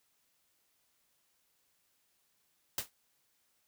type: noise with exponential decay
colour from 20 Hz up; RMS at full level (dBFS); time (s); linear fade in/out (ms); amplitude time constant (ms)
white; -30; 2.78-2.9; 2; 24
effects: white hiss -75 dBFS RMS until 3.67 s